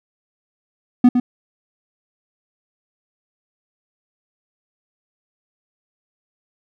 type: tone with echo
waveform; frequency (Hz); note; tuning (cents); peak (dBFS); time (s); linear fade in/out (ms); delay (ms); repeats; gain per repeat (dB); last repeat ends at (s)
triangle; 246.9; B3; 0; -4; 1.04-1.09; 5; 110; 1; -7; 1.2
effects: none